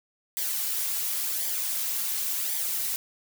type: noise with flanger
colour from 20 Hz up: blue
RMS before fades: -29 dBFS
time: 0.37-2.96 s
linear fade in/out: 0 ms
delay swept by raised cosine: 0.73 to 4.03 ms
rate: 0.92 Hz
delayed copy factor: -0.55
effects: none